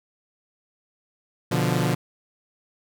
sawtooth chord, B diminished, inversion none, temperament equal, 123.47 / 146.83 / 174.61 Hz, B2 / D3 / F3, 0 / 0 / 0 cents, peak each -21 dBFS, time 1.51-1.95 s, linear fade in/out 10 ms, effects none

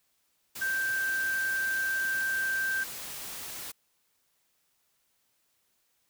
sine tone in noise, 1568 Hz, G6, in tune, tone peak -27 dBFS, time 0.61-2.84 s, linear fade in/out 10 ms, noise white, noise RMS -40 dBFS, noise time 0.55-3.72 s, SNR +10 dB, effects white hiss -73 dBFS RMS until 6.09 s

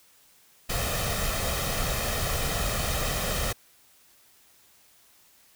pink noise with comb filter, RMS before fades -28 dBFS, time 0.69-3.53 s, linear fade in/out 10 ms, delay 1.6 ms, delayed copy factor +0.6, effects white hiss -59 dBFS RMS until 5.55 s

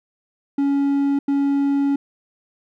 triangle tone bursts at uneven times, 280 Hz, C#4, 18 cents sharp, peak -14 dBFS, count 2, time 0.58-1.19 / 1.28-1.96 s, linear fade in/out 5 ms, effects none

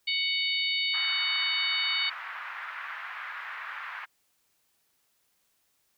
harmonic tone, 743 Hz, F#5, 7 cents sharp, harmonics 3 / 4 / 5 / 6, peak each -30 / -31 / -32 / -33 dBFS, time 0.07-2.1 s, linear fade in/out 10 ms
white band-pass noise, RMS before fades -39 dBFS, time 0.93-4.06 s, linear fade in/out 20 ms, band 1100 to 1900 Hz, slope 24 dB/octave
effects white hiss -72 dBFS RMS until 5.97 s

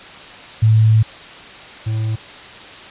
sine / triangle tone pair in turn, 110 / 110 Hz, A2 / A2, 0 / 0 cents, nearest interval unison, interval 0 cents, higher neither, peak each -8 / -15 dBFS, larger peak first, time 0.62-1.03 / 1.86-2.16 s, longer first, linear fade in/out 10 ms, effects white hiss -36 dBFS RMS until 2.9 s + resampled to 8000 Hz

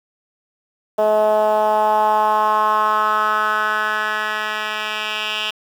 10% pulse tone with band-pass filter sweep, 213.9 Hz, A3, 49 cents flat, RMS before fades -18 dBFS, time 0.98-5.51 s, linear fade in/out 10 ms, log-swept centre 600 to 2800 Hz, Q 3.6, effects 7-bit

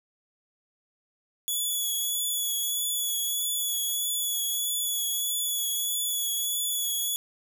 5% pulse tone with vibrato, 3400 Hz, G#7, 40 cents sharp, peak -19 dBFS, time 1.48-7.16 s, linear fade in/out 0 ms, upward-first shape triangle, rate 1.6 Hz, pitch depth 25 cents each way, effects none

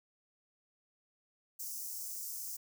white high-pass noise, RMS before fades -42 dBFS, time 1.59-2.57 s, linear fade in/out 10 ms, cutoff 5300 Hz, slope 48 dB/octave, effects none

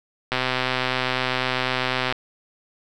click train, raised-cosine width 0.3 ms, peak -6 dBFS, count 232, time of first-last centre 0.32-2.125 s, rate 128 Hz, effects none

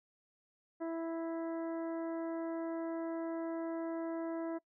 harmonic tone, 329.6 Hz, E4, in tune, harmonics 1 / 2 / 3 / 4 / 5 / 6, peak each -37 / -41 / -50 / -54 / -57 / -61 dBFS, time 0.8-4.59 s, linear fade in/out 20 ms, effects noise-tail reverb RT60 0.1 s tail -23 dB re dry

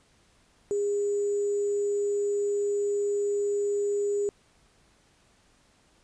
sine tone with sample-and-hold, 407.7 Hz, G#4, 32 cents flat, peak -24 dBFS, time 0.71-4.29 s, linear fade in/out 0 ms, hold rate 7350 Hz, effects pink hiss -63 dBFS RMS until 6.03 s + resampled to 22050 Hz

